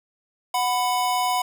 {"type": "tone pair together", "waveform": "square", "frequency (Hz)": [735.5, 996], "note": ["F#5", "B5"], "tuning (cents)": [-11, 14], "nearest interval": "perfect fourth", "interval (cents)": 525, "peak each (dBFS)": [-24, -24], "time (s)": [0.54, 1.42], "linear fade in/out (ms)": 5, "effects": []}